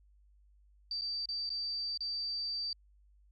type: tone with dropouts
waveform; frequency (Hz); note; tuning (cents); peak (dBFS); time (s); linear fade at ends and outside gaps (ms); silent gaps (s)
sine; 4648; D8; -19; -34; 0.91-2.73; 2; 1.012-1.018 / 1.257-1.288 / 1.493-1.502 / 1.975-2.006
effects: added 50 Hz sine -61 dBFS peak until 3.31 s